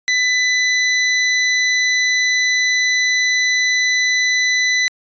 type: tone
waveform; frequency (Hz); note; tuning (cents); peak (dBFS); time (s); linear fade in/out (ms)
sawtooth; 1998; B6; +20; -10; 0.08-4.88; 0
effects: resampled to 16000 Hz